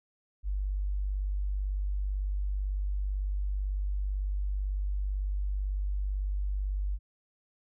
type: tone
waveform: sine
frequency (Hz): 49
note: G1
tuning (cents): 0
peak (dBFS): -28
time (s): 0.43-6.99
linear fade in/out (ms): 50
effects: none